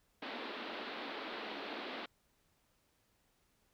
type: band-pass noise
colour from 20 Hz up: pink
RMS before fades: -44 dBFS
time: 0.22-2.06 s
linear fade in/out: 5 ms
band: 230 to 4200 Hz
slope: 48 dB/octave
effects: pink hiss -75 dBFS RMS until 3.73 s